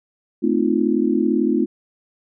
sine chord, F dominant seventh, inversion first, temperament equal with one note detuned, 220 / 257.9 / 311.1 / 349.2 Hz, A3 / C4 / Eb4 / F4, 0 / -25 / 0 / 0 cents, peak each -21 dBFS, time 0.42-1.66 s, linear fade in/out 20 ms, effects none

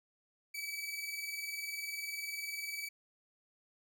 sawtooth tone pair together, 2280 / 2300 Hz, C#7 / D7, +48 / -37 cents, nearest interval unison, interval 15 cents, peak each -39 / -38 dBFS, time 0.54-2.89 s, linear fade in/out 10 ms, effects none

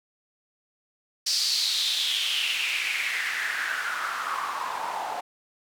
white noise with band-pass filter sweep, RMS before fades -28 dBFS, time 1.26-5.21 s, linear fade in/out 10 ms, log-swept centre 5000 to 780 Hz, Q 4.8, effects none

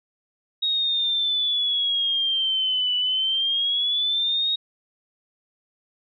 sine exponential two-way sweep, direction down then up, 3775 to 2963 to 3775 Hz, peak -20 dBFS, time 0.62-4.56 s, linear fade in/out 10 ms, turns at 2.96 s, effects none

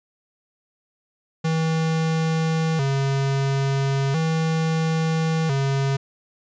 square tone with vibrato, 148.5 Hz, D3, 20 cents sharp, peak -20 dBFS, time 1.44-5.97 s, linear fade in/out 10 ms, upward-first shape square, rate 0.37 Hz, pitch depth 140 cents each way, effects resampled to 16000 Hz

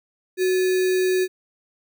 sine tone with sample-and-hold, 370 Hz, F#4, in tune, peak -17 dBFS, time 0.37-1.28 s, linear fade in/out 50 ms, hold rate 2100 Hz, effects none

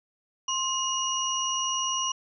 sine tone cluster, 1053 / 2874 / 5810 Hz, C6 / F7 / F#8, +11 / +49 / -32 cents, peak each -30 dBFS, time 0.48-2.12 s, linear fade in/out 5 ms, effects none

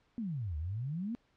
sine exponential two-way sweep, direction down then up, 246.9 to 72.6 to 246.9 Hz, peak -34 dBFS, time 0.18-1.15 s, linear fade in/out 0 ms, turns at 0.57 s, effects pink hiss -72 dBFS RMS until 1.36 s + low-pass 4000 Hz 12 dB/octave

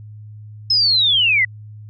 sine linear sweep, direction down, 5220 to 1934 Hz, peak -12 dBFS, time 0.7-1.45 s, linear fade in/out 5 ms, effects added 106 Hz sine -34 dBFS peak until 1.89 s

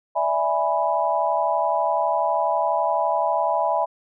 sine chord, E dominant seventh, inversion third, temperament equal, 587.3 / 659.3 / 830.6 / 987.8 Hz, D5 / E5 / G#5 / B5, 0 / 0 / 0 / 0 cents, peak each -27 / -23 / -24 / -24 dBFS, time 0.15-3.86 s, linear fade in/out 20 ms, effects none

